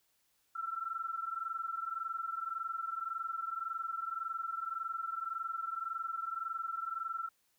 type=tone pair together; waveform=sine; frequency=1334.2 / 1356 Hz; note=E6 / E6; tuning=+20 / +49 cents; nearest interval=unison; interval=29 cents; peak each=-38 / -40 dBFS; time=0.55-7.29 s; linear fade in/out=10 ms; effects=white hiss -75 dBFS RMS until 7.58 s